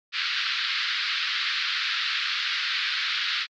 white band-pass noise, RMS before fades -27 dBFS, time 0.12-3.47 s, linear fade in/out 50 ms, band 1300 to 4500 Hz, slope 48 dB/octave, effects MP3 64 kbps

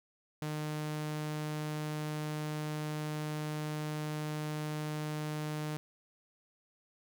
sawtooth tone, 152.2 Hz, D#3, 38 cents flat, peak -31 dBFS, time 0.42-5.77 s, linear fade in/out 0 ms, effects none

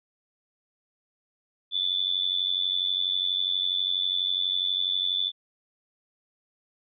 sine tone with amplitude modulation, 3495 Hz, A7, 12 cents flat, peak -20 dBFS, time 1.71-5.32 s, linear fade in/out 50 ms, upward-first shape sine, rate 92.2 Hz, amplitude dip 85%, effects none

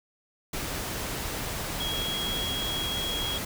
sine tone in noise, 3299 Hz, G#7, 12 cents flat, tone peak -30 dBFS, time 1.8-3.38 s, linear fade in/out 5 ms, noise pink, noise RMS -33 dBFS, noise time 0.53-3.45 s, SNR 0 dB, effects none

